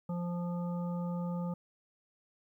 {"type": "harmonic tone", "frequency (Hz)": 174.61, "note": "F3", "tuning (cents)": 0, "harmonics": [1, 3, 5, 7], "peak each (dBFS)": [-33, -43, -47, -50], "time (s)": [0.09, 1.54], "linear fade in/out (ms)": 5, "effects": ["12-bit"]}